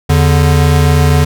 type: tone pair together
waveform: square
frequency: 81.8 / 145.75 Hz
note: E2 / D3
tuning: -13 / -13 cents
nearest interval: minor seventh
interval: 1000 cents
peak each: -10 dBFS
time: 0.09-1.25 s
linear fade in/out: 10 ms
effects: none